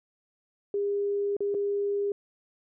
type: tone with dropouts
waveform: sine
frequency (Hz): 404.4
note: G#4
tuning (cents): -46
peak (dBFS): -25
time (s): 0.74-2.12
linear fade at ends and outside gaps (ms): 2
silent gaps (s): 1.367-1.405 / 1.543-1.547
effects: none